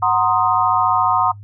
sine chord, C half-diminished seventh, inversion second, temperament equal, 740 / 932.3 / 1046.5 / 1244.5 Hz, Gb5 / Bb5 / C6 / Eb6, 0 / 0 / 0 / 0 cents, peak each -19 dBFS, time 0.02-1.32 s, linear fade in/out 10 ms, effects noise-tail reverb RT60 0.1 s tail -20 dB re dry + added 102 Hz sine -34 dBFS peak until 1.43 s

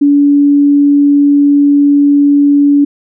sine tone, 286.2 Hz, D4, 45 cents flat, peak -4 dBFS, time 0.01-2.85 s, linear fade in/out 10 ms, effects none

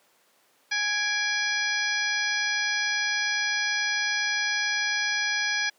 harmonic tone with a mistuned harmonic, 830.6 Hz, G#5, in tune, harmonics 1 / 2 / 3 / 4 / 5 / 6 / 7, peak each -38 / -27 / -30 / -35 / -37 / -32 / -36 dBFS, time 0.71-5.7 s, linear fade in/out 10 ms, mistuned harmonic 3, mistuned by -99 cents, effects pink hiss -63 dBFS RMS until 5.78 s + high-pass 400 Hz 12 dB/octave

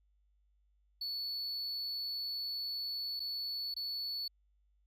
triangle tone with dropouts, 4435 Hz, C#8, in tune, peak -35 dBFS, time 1.01-4.28 s, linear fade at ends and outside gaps 5 ms, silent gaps 3.196-3.201 / 3.742-3.764 s, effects added 50 Hz sine -69 dBFS peak until 4.86 s

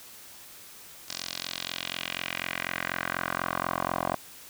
10% pulse tone with band-pass filter sweep, 44.1 Hz, F1, 18 cents sharp, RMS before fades -33 dBFS, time 1.08-4.16 s, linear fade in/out 10 ms, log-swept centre 5300 to 840 Hz, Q 2.1, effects white hiss -48 dBFS RMS until 4.49 s

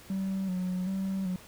triangle tone with vibrato, 187.5 Hz, F#3, 23 cents sharp, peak -26 dBFS, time 0.1-1.36 s, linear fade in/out 2 ms, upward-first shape square, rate 1.3 Hz, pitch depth 43 cents each way, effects tanh soft clip ceiling -23 dBFS + pink hiss -52 dBFS RMS until 1.47 s

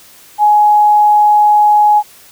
sine tone, 838 Hz, G#5, 15 cents sharp, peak -5 dBFS, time 0.38-2.03 s, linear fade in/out 50 ms, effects white hiss -41 dBFS RMS until 2.31 s

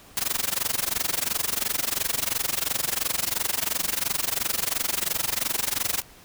white noise with amplitude modulation, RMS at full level -23 dBFS, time 0.17-6.02 s, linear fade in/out 0 ms, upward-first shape sine, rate 22.9 Hz, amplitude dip 95%, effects pink hiss -50 dBFS RMS until 6.24 s

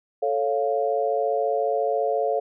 sine chord, A augmented, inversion none, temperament equal, 440 / 554.4 / 698.5 Hz, A4 / C#5 / E#5, 0 / 0 / 0 cents, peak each -25 dBFS, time 0.22-2.4 s, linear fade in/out 10 ms, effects none

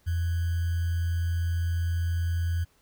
sine tone with sample-and-hold, 84.9 Hz, F2, 48 cents flat, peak -24 dBFS, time 0.06-2.65 s, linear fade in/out 20 ms, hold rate 1575 Hz, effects pink hiss -65 dBFS RMS until 2.81 s

